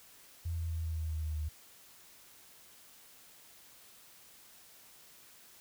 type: tone with pitch steps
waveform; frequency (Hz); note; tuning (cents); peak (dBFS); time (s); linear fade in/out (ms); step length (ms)
sine; 83.9 / 82.79 / 81.7 / 80.62 / 79.56 / 78.51 / 77.47 / 76.45; E2 / E2 / E2 / E2 / D#2 / D#2 / D#2 / D#2; +31 / +8 / -15 / -38 / +39 / +16 / -7 / -30; -33; 0.45-1.49; 10; 130
effects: white hiss -58 dBFS RMS until 5.6 s